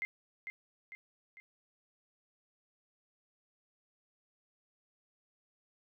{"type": "tone with echo", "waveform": "sine", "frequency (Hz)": 2093, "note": "C7", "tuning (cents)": 0, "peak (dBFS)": -33, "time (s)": [0.02, 0.05], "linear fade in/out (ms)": 0, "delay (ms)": 450, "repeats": 3, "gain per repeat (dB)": -6, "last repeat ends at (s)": 1.4, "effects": []}